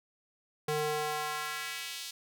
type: tone with high-pass filter sweep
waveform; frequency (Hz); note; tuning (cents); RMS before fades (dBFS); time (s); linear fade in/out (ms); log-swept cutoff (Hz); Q
square; 151.5; D#3; -46; -35; 0.68-2.11; 5; 310 to 4100; 1.3
effects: none